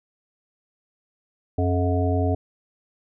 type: harmonic tone with a mistuned harmonic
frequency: 90.6 Hz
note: F#2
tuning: 36 cents flat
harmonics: 1 / 3 / 5 / 7 / 8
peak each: -21 / -26 / -28 / -29 / -30 dBFS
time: 1.58-2.35 s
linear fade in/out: 5 ms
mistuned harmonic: 5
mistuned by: -79 cents
effects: none